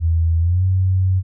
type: tone with pitch glide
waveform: sine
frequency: 82.41 to 93.58 Hz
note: E2 to F#2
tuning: 0 to +20 cents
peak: -13 dBFS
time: 0-1.23 s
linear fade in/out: 50 ms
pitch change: +220 cents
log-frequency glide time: 0.39-0.64 s
effects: none